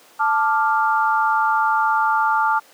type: chord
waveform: sine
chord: D minor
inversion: second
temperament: equal with one note detuned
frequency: 880 / 1180.1 / 1396.9 Hz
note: A5 / D6 / F6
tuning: 0 / +8 / 0 cents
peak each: -18 / -21 / -21 dBFS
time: 0.19-2.6 s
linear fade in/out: 20 ms
effects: pink hiss -49 dBFS RMS until 2.73 s + high-pass 400 Hz 12 dB/octave